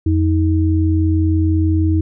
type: tone pair together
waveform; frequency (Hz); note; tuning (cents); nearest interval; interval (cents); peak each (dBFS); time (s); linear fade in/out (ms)
sine; 86.92 / 317; F2 / D#4; -8 / +32; octave + minor seventh; 2240; -13 / -17; 0.06-2.01; 5
effects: none